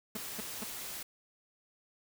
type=noise; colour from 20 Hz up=white; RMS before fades=-42 dBFS; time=0.15-1.03 s; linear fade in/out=5 ms
type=tone bursts; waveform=sawtooth; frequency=216.2 Hz; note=A3; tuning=30 cents flat; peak=-33 dBFS; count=3; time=0.15-0.639 s; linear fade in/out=5 ms; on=23 ms; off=210 ms
effects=none